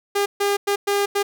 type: tone bursts at uneven times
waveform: sawtooth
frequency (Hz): 403.6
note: G#4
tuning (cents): -49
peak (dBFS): -14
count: 5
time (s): 0.15-0.26 / 0.4-0.57 / 0.67-0.76 / 0.87-1.06 / 1.15-1.23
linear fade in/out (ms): 10
effects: none